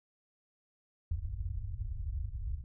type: low-pass noise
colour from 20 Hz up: white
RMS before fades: -37 dBFS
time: 1.11-2.64 s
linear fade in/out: 5 ms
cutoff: 100 Hz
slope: 48 dB/octave
effects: none